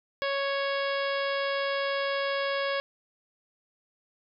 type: harmonic tone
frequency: 554.4 Hz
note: C#5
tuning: in tune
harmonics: 1 / 2 / 3 / 4 / 5 / 6 / 7 / 8 / 9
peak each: -29 / -34 / -34 / -38 / -41 / -39 / -46 / -45 / -44 dBFS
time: 0.22-2.8 s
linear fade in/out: 0 ms
effects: none